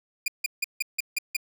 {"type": "tone bursts", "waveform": "sawtooth", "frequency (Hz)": 2416, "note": "D7", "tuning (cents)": 48, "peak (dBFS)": -20, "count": 7, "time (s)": [0.26, 1.367], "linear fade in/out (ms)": 5, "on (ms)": 21, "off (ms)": 160, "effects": []}